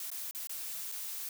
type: noise with dropouts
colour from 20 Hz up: blue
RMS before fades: -40 dBFS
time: 0-1.29 s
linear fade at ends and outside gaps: 2 ms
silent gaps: 0.103-0.115 / 0.311-0.348 / 0.472-0.494 / 0.917-0.921 s
effects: none